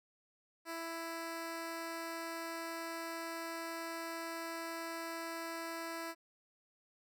10% pulse tone, 331 Hz, E4, 7 cents sharp, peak -32 dBFS, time 0.65-6.15 s, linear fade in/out 50 ms, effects none

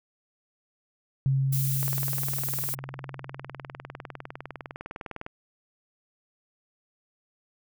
sine tone with exponential decay, 134.9 Hz, C#3, 47 cents flat, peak -20 dBFS, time 1.26-4.76 s, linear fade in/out 0 ms, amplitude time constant 760 ms
violet noise, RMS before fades -31 dBFS, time 1.52-2.75 s, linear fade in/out 10 ms
click train, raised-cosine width 0.5 ms, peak -21 dBFS, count 69, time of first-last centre 1.83-5.264 s, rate 19.8 Hz
effects none

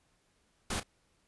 pink noise with echo, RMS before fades -34 dBFS, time 0.7-0.8 s, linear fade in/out 5 ms, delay 33 ms, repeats 1, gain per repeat -14 dB, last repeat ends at 0.833 s, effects pink hiss -72 dBFS RMS until 1.27 s + resampled to 24000 Hz

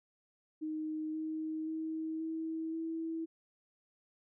sine tone with pitch steps, 311.1 / 314.7 / 318.4 / 322.1 / 325.8 Hz, D#4 / D#4 / D#4 / E4 / E4, 0 / +20 / +40 / -40 / -20 cents, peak -35 dBFS, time 0.61-3.26 s, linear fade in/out 20 ms, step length 530 ms, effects none

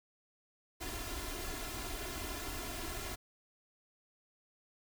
pink noise with comb filter, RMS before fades -41 dBFS, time 0.8-3.16 s, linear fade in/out 20 ms, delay 2.9 ms, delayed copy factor +0.8, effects none

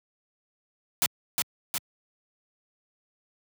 white noise with echo, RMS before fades -23 dBFS, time 1.02-1.06 s, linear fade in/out 0 ms, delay 360 ms, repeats 2, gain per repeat -3 dB, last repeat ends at 1.78 s, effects high-pass 100 Hz 12 dB/octave

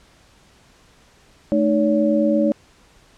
sine tone cluster, 218.5 / 307.1 / 567 Hz, A3 / D#4 / C#5, -12 / -23 / +39 cents, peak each -19 dBFS, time 1.52-2.52 s, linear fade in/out 0 ms, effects pink hiss -53 dBFS RMS until 3.17 s + low-pass 8000 Hz 12 dB/octave

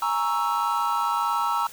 triangle chord, A# half-diminished seventh, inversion third, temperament equal, 830.6 / 932.3 / 1108.7 / 1318.5 Hz, G#5 / A#5 / C#6 / E6, 0 / 0 / 0 / 0 cents, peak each -29 / -24 / -28 / -24 dBFS, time 0.02-1.67 s, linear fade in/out 2 ms, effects white hiss -44 dBFS RMS until 1.72 s

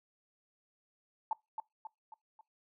sine tone with echo, 880 Hz, A5, in tune, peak -29 dBFS, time 1.31-1.33 s, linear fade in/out 2 ms, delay 270 ms, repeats 4, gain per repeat -6 dB, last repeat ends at 2.41 s, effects noise-tail reverb RT60 0.2 s tail -23 dB re dry

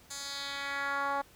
10% pulse tone with band-pass filter sweep, 280 Hz, C#4, 18 cents sharp, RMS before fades -35 dBFS, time 0.1-1.22 s, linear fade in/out 10 ms, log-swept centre 7100 to 840 Hz, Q 1.7, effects pink hiss -59 dBFS RMS until 1.35 s

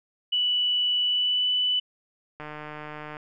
sine tone with pitch glide, 2960 to 2986 Hz, F#7 to F#7, 0 to +15 cents, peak -21 dBFS, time 0.32-1.8 s, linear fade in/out 10 ms, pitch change +15 cents, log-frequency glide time 1.02-1.49 s
click train, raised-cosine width 0.5 ms, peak -23 dBFS, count 117, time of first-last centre 2.4-3.168 s, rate 151 Hz
effects none

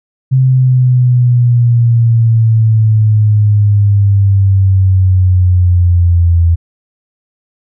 sine exponential sweep, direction down, 131.5 to 83.8 Hz, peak -5 dBFS, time 0.31-6.56 s, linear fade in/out 20 ms, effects none

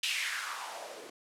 blue noise with band-pass filter sweep, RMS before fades -37 dBFS, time 0.03-1.1 s, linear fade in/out 5 ms, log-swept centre 3100 to 360 Hz, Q 3.4, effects low-pass 11000 Hz 12 dB/octave

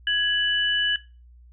sine tone pair together, 1667.4 / 2971 Hz, G#6 / F#7, +6 / +6 cents, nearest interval minor seventh, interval 1000 cents, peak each -23 dBFS, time 0.07-0.96 s, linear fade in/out 2 ms, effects noise-tail reverb RT60 0.3 s tail -18 dB re dry + added 60 Hz sine -47 dBFS peak until 1.52 s

